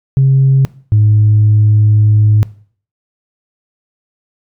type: tone pair in turn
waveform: sine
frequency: 134.7 / 106.19 Hz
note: C#3 / G#2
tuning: -49 / +39 cents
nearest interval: major third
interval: 412 cents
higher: first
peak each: -4 dBFS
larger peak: neither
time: 0.17-0.65 / 0.92-2.43 s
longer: second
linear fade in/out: 0 ms
effects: noise-tail reverb RT60 0.5 s tail -21 dB re dry + tanh soft clip ceiling -2 dBFS